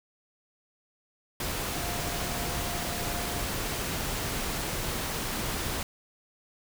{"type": "tone in noise", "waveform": "sine", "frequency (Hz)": 700, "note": "F5", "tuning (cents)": 4, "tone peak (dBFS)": -40, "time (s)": [1.73, 3.41], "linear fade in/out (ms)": 2, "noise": "pink", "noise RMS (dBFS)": -32, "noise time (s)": [1.4, 5.83], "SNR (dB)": -11, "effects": []}